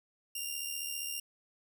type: tone with amplitude modulation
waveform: 10% pulse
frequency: 2794 Hz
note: F7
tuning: in tune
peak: -25 dBFS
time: 0.35-1.2 s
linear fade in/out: 5 ms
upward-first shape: sine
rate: 75.1 Hz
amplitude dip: 50%
effects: none